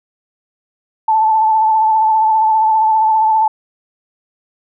sine tone with vibrato, 876 Hz, A5, 8 cents flat, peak -9 dBFS, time 1.08-3.48 s, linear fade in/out 5 ms, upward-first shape triangle, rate 15 Hz, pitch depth 35 cents each way, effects none

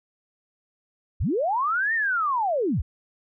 sine linear two-way sweep, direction up then down, 36.71 to 1868 to 36.71 Hz, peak -21 dBFS, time 1.2-2.82 s, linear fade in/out 10 ms, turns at 1.94 s, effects none

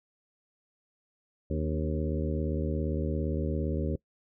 harmonic tone with a mistuned harmonic, 77.5 Hz, D#2, 6 cents flat, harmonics 1 / 2 / 3 / 4 / 5 / 6 / 7, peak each -31 / -34 / -36 / -37 / -38 / -39 / -39 dBFS, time 1.5-3.96 s, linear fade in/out 5 ms, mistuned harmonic 4, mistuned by -55 cents, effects noise-tail reverb RT60 0.1 s tail -23 dB re dry

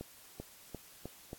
accelerating click train, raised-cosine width 2 ms, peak -28 dBFS, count 5, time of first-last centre 0.01-1.331 s, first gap 390 ms, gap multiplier 0.89, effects white hiss -57 dBFS RMS until 1.38 s + AAC 64 kbps

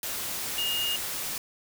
sine tone in noise, 2846 Hz, F7, 32 cents sharp, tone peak -27 dBFS, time 0.58-0.96 s, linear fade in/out 2 ms, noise white, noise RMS -33 dBFS, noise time 0.03-1.38 s, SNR +3 dB, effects none

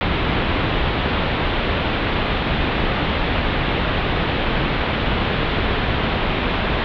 pink low-pass noise, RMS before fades -20 dBFS, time 0.01-6.84 s, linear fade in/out 0 ms, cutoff 3700 Hz, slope 48 dB/octave, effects none

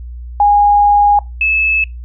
sine tone pair in turn, 821 / 2607 Hz, G#5 / E7, -20 / -20 cents, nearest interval octave + minor sixth, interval 2000 cents, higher second, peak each -6 / -10 dBFS, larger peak first, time 0.4-1.19 / 1.41-1.84 s, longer first, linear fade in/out 2 ms, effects noise-tail reverb RT60 0.2 s tail -22 dB re dry + added 60 Hz sine -25 dBFS peak until 2.04 s

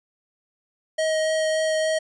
square tone with vibrato, 631 Hz, D#5, 24 cents sharp, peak -21 dBFS, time 0.98-1.99 s, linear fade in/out 10 ms, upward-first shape sine, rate 3.5 Hz, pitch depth 8 cents each way, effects resampled to 22050 Hz

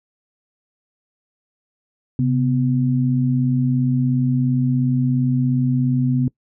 sine tone pair together, 132.89 / 250 Hz, C3 / B3, +27 / +21 cents, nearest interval major seventh, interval 1094 cents, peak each -17 / -19 dBFS, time 2.19-6.28 s, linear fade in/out 2 ms, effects noise-tail reverb RT60 0.1 s tail -22 dB re dry

